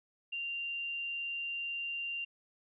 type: tone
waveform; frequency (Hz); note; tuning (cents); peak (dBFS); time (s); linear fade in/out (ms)
sine; 2779; F7; -9; -35; 0.32-2.25; 10
effects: none